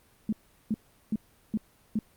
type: tone bursts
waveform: sine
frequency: 215.9 Hz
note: A3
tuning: 33 cents flat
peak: -24 dBFS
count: 5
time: 0.29-1.99 s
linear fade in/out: 2 ms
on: 36 ms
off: 380 ms
effects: pink hiss -62 dBFS RMS until 2.16 s + Opus 32 kbps